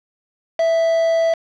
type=tone with quantisation; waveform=triangle; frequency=659.3 Hz; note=E5; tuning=in tune; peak=-12 dBFS; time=0.59-1.34 s; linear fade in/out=5 ms; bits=4; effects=low-pass 3000 Hz 12 dB/octave